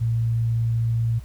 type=tone; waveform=sine; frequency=115.1 Hz; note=A#2; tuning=22 cents flat; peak=-19 dBFS; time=0-1.2 s; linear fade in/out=20 ms; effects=added 60 Hz sine -37 dBFS peak until 1.24 s + pink hiss -54 dBFS RMS until 1.24 s